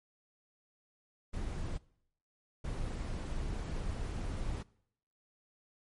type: noise bursts at uneven times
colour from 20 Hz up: brown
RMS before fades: -37 dBFS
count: 2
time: 1.33-1.78 / 2.64-4.63 s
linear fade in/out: 10 ms
effects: noise-tail reverb RT60 0.7 s tail -22 dB re dry + MP3 48 kbps